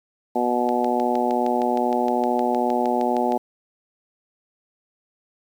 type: harmonic tone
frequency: 122.4 Hz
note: B2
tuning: 15 cents flat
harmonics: 2 / 3 / 4 / 5 / 6 / 7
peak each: -25 / -26 / -28 / -27 / -25 / -25 dBFS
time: 0.35-3.38 s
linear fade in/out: 10 ms
type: click train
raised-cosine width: 0.2 ms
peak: -19 dBFS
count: 18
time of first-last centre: 0.69-3.322 s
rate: 6.46 Hz
effects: 8-bit